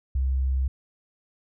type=tone; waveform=sine; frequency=65.8 Hz; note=C2; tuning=10 cents sharp; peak=-21 dBFS; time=0.15-0.68 s; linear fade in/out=5 ms; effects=none